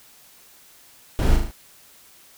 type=noise with echo; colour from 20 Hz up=brown; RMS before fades=-19 dBFS; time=1.19-1.36 s; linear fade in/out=0 ms; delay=38 ms; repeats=4; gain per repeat=-4 dB; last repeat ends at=1.512 s; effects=white hiss -51 dBFS RMS until 2.37 s